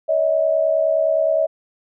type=tone pair together; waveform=sine; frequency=569 / 638.7 Hz; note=C#5 / D#5; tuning=+45 / +45 cents; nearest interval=major second; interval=200 cents; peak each=-20 / -16 dBFS; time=0.08-1.47 s; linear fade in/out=20 ms; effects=none